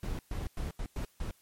brown noise bursts at uneven times, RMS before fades -35 dBFS, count 6, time 0.03-0.19 / 0.31-0.47 / 0.57-0.71 / 0.79-0.86 / 0.96-1.05 / 1.2-1.31 s, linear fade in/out 2 ms, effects white hiss -66 dBFS RMS until 1.41 s + MP3 64 kbps

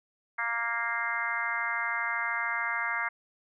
harmonic tone, 233.1 Hz, A#3, in tune, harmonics 3 / 4 / 5 / 6 / 7 / 8 / 9, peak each -42 / -37 / -36 / -36 / -34 / -39 / -33 dBFS, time 0.38-3.09 s, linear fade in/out 10 ms, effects none

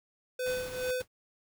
square tone with tremolo, 505 Hz, B4, 39 cents sharp, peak -29 dBFS, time 0.39-1.02 s, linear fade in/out 5 ms, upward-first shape triangle, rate 2.4 Hz, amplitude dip 80%
pink noise, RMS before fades -45 dBFS, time 0.46-0.91 s, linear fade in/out 2 ms
pink noise with exponential decay, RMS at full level -39 dBFS, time 1-1.08 s, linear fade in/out 5 ms, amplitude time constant 16 ms
effects none

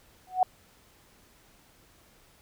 sine tone with exponential growth, 740 Hz, F#5, in tune, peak -15 dBFS, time 0.27-0.43 s, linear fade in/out 2 ms, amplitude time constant 33 ms, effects pink hiss -60 dBFS RMS until 2.41 s

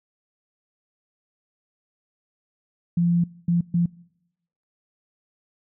sine tone bursts at uneven times, 172.2 Hz, F3, 24 cents flat, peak -17 dBFS, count 3, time 2.97-3.24 / 3.48-3.61 / 3.74-3.86 s, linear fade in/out 5 ms, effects noise-tail reverb RT60 0.8 s tail -23 dB re dry

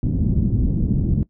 white low-pass noise, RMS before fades -19 dBFS, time 0.03-1.23 s, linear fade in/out 2 ms, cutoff 220 Hz, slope 24 dB/octave, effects noise-tail reverb RT60 0.1 s tail -19 dB re dry

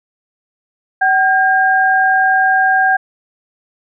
sine tone pair together, 760 / 1610.4 Hz, F#5 / G6, +46 / +46 cents, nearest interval octave + minor second, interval 1300 cents, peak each -12 dBFS, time 1.01-2.97 s, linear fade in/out 10 ms, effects none

